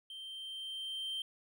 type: tone with level ramp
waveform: triangle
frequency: 3136 Hz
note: G7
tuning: in tune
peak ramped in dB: -43 to -34 dBFS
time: 0.1-1.22 s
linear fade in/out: 2 ms
effects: none